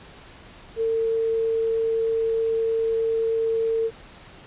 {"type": "tone", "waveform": "sine", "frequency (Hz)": 451.6, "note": "A4", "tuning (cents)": 45, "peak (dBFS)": -20, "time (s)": [0.76, 3.91], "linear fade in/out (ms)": 50, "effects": ["pink hiss -46 dBFS RMS until 4.46 s", "resampled to 8000 Hz"]}